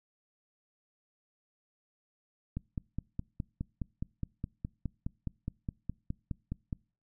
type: click train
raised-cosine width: 5 ms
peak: -22 dBFS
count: 21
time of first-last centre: 2.57-6.728 s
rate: 4.81 Hz
effects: noise-tail reverb RT60 0.4 s tail -26 dB re dry